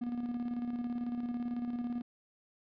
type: tone with tremolo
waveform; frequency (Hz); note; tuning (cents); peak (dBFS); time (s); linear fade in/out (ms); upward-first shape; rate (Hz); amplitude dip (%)
triangle; 240.9; B3; -43; -30; 0.01-2.02; 10; square; 18; 45
effects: resampled to 11025 Hz